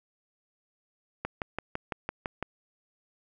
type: click train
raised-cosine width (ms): 0.5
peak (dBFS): -16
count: 8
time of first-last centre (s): 1.25-2.426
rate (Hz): 5.95
effects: none